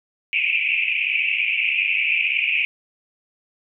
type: band-pass noise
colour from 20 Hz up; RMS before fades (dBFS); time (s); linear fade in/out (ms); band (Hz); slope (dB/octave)
pink; -21; 0.33-2.65; 0; 2300 to 2700; 96
effects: none